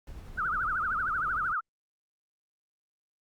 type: noise with tremolo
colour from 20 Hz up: brown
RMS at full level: -43 dBFS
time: 0.07-1.53 s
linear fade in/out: 2 ms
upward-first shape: triangle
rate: 11 Hz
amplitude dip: 30%
type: tone with vibrato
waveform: sine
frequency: 1359 Hz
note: F6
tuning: 48 cents flat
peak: -27 dBFS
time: 0.37-1.61 s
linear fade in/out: 20 ms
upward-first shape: triangle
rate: 13 Hz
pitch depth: 250 cents each way
effects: Opus 48 kbps